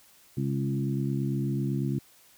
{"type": "harmonic tone with a mistuned harmonic", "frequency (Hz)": 68.3, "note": "C#2", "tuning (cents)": -25, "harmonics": [2, 3, 4, 5], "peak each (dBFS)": [-28, -32, -34, -36], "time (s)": [0.37, 1.99], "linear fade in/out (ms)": 5, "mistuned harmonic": 2, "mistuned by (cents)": -17, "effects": ["white hiss -58 dBFS RMS until 2.37 s"]}